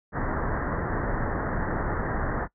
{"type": "low-pass noise", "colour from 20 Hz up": "pink", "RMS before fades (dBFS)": -28, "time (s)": [0.12, 2.48], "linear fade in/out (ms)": 50, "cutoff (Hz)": 1900, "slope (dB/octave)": 96, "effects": ["noise-tail reverb RT60 0.1 s tail -21 dB re dry"]}